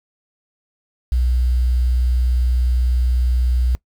sine tone with quantisation, 61.74 Hz, B1, in tune, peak -14 dBFS, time 1.12-3.75 s, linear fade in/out 0 ms, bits 7, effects noise-tail reverb RT60 0.1 s tail -22 dB re dry

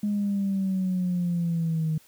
sine linear sweep, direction down, 208.4 to 155.56 Hz, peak -22 dBFS, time 0.03-1.98 s, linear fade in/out 5 ms, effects tanh soft clip ceiling -19 dBFS + white hiss -57 dBFS RMS until 2.07 s

